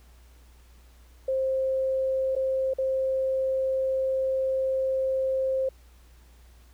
sine tone with dropouts, 528 Hz, C5, 16 cents sharp, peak -23 dBFS, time 1.28-5.69 s, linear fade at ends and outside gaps 5 ms, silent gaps 2.353-2.362 / 2.737-2.784 s, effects added 60 Hz sine -51 dBFS peak until 6.73 s + pink hiss -61 dBFS RMS until 6.73 s

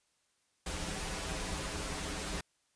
pink noise with comb filter, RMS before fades -38 dBFS, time 0.66-2.41 s, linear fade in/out 5 ms, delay 8.5 ms, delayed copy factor -0.9, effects white hiss -75 dBFS RMS until 2.75 s + resampled to 22050 Hz

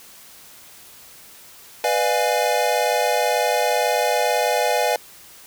square chord, B diminished seventh, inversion none, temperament equal with one note detuned, 493.9 / 600.4 / 698.5 / 830.6 Hz, B4 / D5 / F5 / Ab5, 0 / +38 / 0 / 0 cents, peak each -24 dBFS, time 1.84-4.96 s, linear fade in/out 2 ms, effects white hiss -45 dBFS RMS until 5.46 s

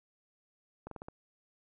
slowing click train, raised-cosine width 1 ms, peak -29 dBFS, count 5, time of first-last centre 0.87-1.085 s, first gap 43 ms, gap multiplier 1.15, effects none

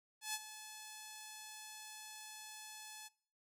5% pulse tone with ADSR envelope, 861 Hz, A5, 38 cents flat, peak -25 dBFS, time 0.21-3.09 s, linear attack 130 ms, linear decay 42 ms, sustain -13 dB, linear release 23 ms, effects noise-tail reverb RT60 0.5 s tail -23 dB re dry

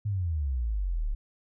sine exponential sweep, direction down, 107.7 to 34 Hz, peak -26 dBFS, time 0.05-1.15 s, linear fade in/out 10 ms, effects none

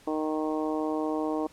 harmonic tone, 155.1 Hz, D#3, 5 cents flat, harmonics 2 / 3 / 4 / 5 / 6 / 7, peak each -29 / -33 / -35 / -37 / -39 / -40 dBFS, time 0.07-1.47 s, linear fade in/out 5 ms, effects pink hiss -56 dBFS RMS until 1.52 s + low-pass 11000 Hz 12 dB/octave

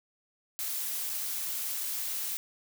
blue noise with dropouts, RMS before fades -34 dBFS, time 0.59-2.37 s, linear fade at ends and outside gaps 0 ms, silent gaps 1.094-1.098 s, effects none

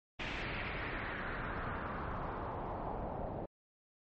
pink noise with low-pass filter sweep, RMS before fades -40 dBFS, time 0.19-3.46 s, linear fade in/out 10 ms, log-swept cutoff 2700 to 650 Hz, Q 2.4, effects MP3 32 kbps

